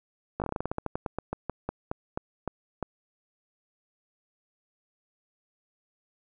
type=slowing click train; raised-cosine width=1 ms; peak=-16 dBFS; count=22; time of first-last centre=0.4-2.827 s; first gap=18 ms; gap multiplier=1.16; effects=none